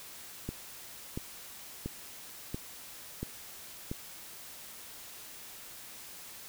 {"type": "click train", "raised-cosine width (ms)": 3, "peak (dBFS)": -22, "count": 6, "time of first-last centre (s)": [0.49, 3.915], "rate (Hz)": 1.46, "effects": ["white hiss -48 dBFS RMS until 6.48 s"]}